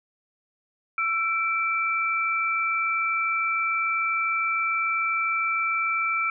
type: tone pair together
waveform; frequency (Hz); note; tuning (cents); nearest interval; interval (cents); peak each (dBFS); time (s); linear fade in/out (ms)
sine; 1337 / 2330; E6 / D7; +24 / -14; minor seventh; 962; -25 / -25; 0.98-6.3; 2
effects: none